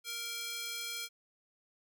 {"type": "tone with high-pass filter", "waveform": "square", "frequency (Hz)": 466.2, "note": "A#4", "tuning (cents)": 0, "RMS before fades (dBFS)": -40, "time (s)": [0.04, 1.09], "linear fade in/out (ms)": 50, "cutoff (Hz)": 2800, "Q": 0.99, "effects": []}